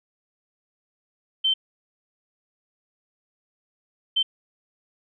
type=tone bursts at uneven times; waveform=sine; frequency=3100 Hz; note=G7; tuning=20 cents flat; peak=-18 dBFS; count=2; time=1.44-1.54 / 4.16-4.23 s; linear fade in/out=10 ms; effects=none